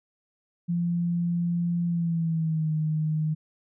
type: tone with pitch glide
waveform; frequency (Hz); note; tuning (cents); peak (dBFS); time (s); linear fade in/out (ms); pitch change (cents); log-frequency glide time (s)
sine; 172.3 to 155.29; F3 to D#3; -23 to -3; -23; 0.68-3.35; 20; -180; 1.86-2.72
effects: none